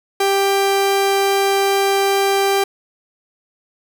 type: tone pair together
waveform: 45% pulse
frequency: 393.9 / 787.8 Hz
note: G4 / G5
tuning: +8 / +8 cents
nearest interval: octave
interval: 1200 cents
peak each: -16 / -19 dBFS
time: 0.2-2.64 s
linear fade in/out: 5 ms
effects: none